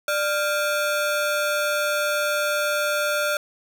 40% pulse ring-modulated tone, 994 Hz, B5, 11 cents sharp, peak -17 dBFS, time 0.08-3.37 s, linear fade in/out 2 ms, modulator 400 Hz, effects none

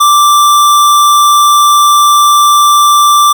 square tone, 1174.7 Hz, D6, in tune, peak -4 dBFS, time 0-3.33 s, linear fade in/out 10 ms, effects none

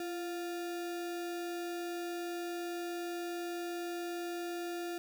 sine tone with sample-and-hold, 343.7 Hz, F4, 28 cents flat, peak -36 dBFS, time 0-4.98 s, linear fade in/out 2 ms, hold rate 1050 Hz, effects none

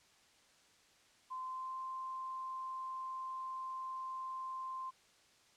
sine tone with pitch glide, 1033 to 1045 Hz, C6 to C6, -22 to -2 cents, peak -40 dBFS, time 1.3-4.91 s, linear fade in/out 20 ms, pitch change +20 cents, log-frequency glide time 1.43-1.77 s, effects white hiss -67 dBFS RMS until 5.56 s + low-pass 7000 Hz 12 dB/octave

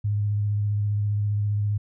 sine tone with vibrato, 103.5 Hz, G#2, 5 cents flat, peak -21 dBFS, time 0.04-1.78 s, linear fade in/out 10 ms, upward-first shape sine, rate 15 Hz, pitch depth 19 cents each way, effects none

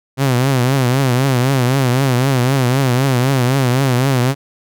sawtooth tone with vibrato, 129.8 Hz, C3, 13 cents flat, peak -8 dBFS, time 0.17-4.35 s, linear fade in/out 50 ms, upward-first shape triangle, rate 3.9 Hz, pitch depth 140 cents each way, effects none

